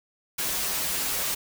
white noise with comb filter, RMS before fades -28 dBFS, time 0.38-1.35 s, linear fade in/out 10 ms, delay 8.8 ms, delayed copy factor -0.85, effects none

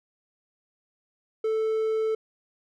triangle tone, 440 Hz, A4, in tune, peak -21 dBFS, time 1.44-2.15 s, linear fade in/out 5 ms, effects none

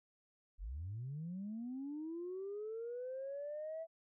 sine linear sweep, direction up, 39 to 660 Hz, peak -40 dBFS, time 0.58-3.87 s, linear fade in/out 50 ms, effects tanh soft clip ceiling -37 dBFS

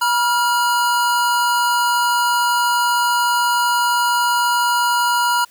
square tone pair together, 967 / 1398.2 Hz, B5 / F6, -37 / +2 cents, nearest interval tritone, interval 639 cents, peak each -17 / -20 dBFS, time 0.01-5.45 s, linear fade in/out 10 ms, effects white hiss -51 dBFS RMS until 5.5 s

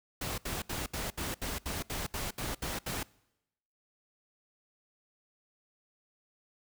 pink noise bursts, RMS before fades -36 dBFS, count 12, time 0.21-3.031 s, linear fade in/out 5 ms, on 170 ms, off 71 ms, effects noise-tail reverb RT60 0.9 s tail -24 dB re dry

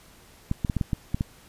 clicks, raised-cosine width 5 ms, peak -12 dBFS, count 8, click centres 0.514 / 0.648 / 0.698 / 0.767 / 0.812 / 0.932 / 1.145 / 1.209 s, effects pink hiss -53 dBFS RMS until 1.48 s + resampled to 32000 Hz

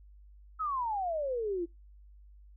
sine exponential sweep, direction down, 1318.5 to 329.6 Hz, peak -30 dBFS, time 0.59-1.66 s, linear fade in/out 20 ms, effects noise-tail reverb RT60 0.2 s tail -23 dB re dry + added 50 Hz sine -52 dBFS peak until 2.56 s

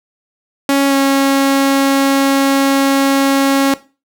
sawtooth tone with pitch glide, 277.2 to 274 Hz, C#4 to C#4, 0 to -20 cents, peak -6 dBFS, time 0.69-3.74 s, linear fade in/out 2 ms, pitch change -20 cents, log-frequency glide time 0.88-0.94 s, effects noise-tail reverb RT60 0.3 s tail -17 dB re dry

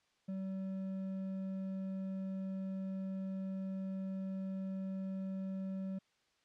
sine tone with hard clipping, 191 Hz, G3, 45 cents flat, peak -39 dBFS, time 0.28-5.99 s, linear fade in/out 10 ms, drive 5 dB, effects white hiss -75 dBFS RMS until 6.44 s + low-pass 5000 Hz 12 dB/octave

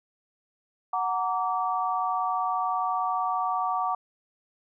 sine chord, Gb augmented, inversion none, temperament just, 740 / 925 / 1156.2 Hz, Gb5 / Bb5 / D6, 0 / -14 / -27 cents, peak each -28 / -31 / -28 dBFS, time 0.93-3.95 s, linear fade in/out 5 ms, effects none

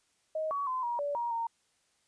sine tone with pitch steps, 628 / 1128 / 1025 / 952 / 576 / 946 / 922 Hz, D#5 / C#6 / C6 / A#5 / D5 / A#5 / A#5, +16 / +30 / -36 / +36 / -34 / +25 / -19 cents, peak -30 dBFS, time 0.35-1.47 s, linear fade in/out 5 ms, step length 160 ms, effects white hiss -72 dBFS RMS until 2.07 s + resampled to 22050 Hz

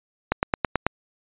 click train, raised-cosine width 0.5 ms, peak -4 dBFS, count 6, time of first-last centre 0.32-0.866 s, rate 9.16 Hz, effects resampled to 8000 Hz

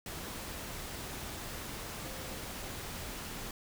sine tone in noise, 523.3 Hz, C5, in tune, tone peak -50 dBFS, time 2.05-2.37 s, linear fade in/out 2 ms, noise pink, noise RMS -42 dBFS, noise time 0.06-3.51 s, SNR -11 dB, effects none

